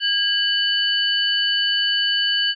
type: tone cluster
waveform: sine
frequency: 1631 / 2980 / 4490 Hz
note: G#6 / F#7 / C#8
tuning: -32 / +12 / +21 cents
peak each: -23 / -19 / -25 dBFS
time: 0-2.55 s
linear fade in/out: 50 ms
effects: none